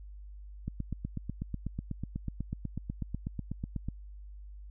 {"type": "click train", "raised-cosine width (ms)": 5, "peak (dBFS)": -22, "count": 27, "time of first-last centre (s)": [0.68, 3.886], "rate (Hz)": 8.11, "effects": ["added 50 Hz sine -44 dBFS peak until 4.7 s"]}